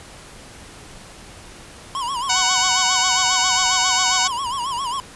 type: tone with vibrato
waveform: square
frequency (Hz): 1026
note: C6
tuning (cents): -34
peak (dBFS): -23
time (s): 1.95-5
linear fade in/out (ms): 0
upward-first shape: sine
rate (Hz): 7.4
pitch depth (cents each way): 150
type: harmonic tone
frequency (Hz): 745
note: F#5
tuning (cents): +12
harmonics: 1 / 2 / 3 / 4 / 5 / 6 / 7 / 8 / 9 / 10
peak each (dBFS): -26 / -26 / -26 / -26 / -26 / -26 / -26 / -26 / -26 / -26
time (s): 2.29-4.28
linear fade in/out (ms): 10
effects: pink hiss -41 dBFS RMS until 5.15 s + resampled to 24000 Hz